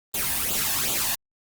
white noise with flanger, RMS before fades -25 dBFS, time 0.14-1.15 s, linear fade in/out 5 ms, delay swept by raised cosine 0.27 to 1.15 ms, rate 2.6 Hz, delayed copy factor +0.7, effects Opus 24 kbps

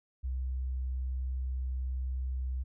sine tone, 64.2 Hz, C2, 32 cents flat, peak -31 dBFS, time 0.23-2.64 s, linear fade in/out 20 ms, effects none

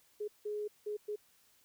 sine tone bursts at uneven times, 419 Hz, G#4, 15 cents sharp, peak -35 dBFS, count 4, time 0.2-0.28 / 0.45-0.68 / 0.86-0.97 / 1.08-1.16 s, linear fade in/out 10 ms, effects white hiss -68 dBFS RMS until 1.64 s

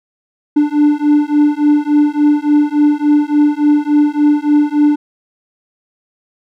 triangle beating tone pair, 293.7 / 297.2 Hz, D4 / D4, 0 / +21 cents, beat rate 3.5 Hz, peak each -10 dBFS, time 0.56-4.96 s, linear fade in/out 10 ms, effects none

